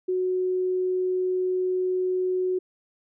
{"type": "tone", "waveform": "sine", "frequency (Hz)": 368.4, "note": "F#4", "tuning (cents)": -7, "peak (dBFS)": -22, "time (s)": [0.08, 2.59], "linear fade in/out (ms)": 10, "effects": []}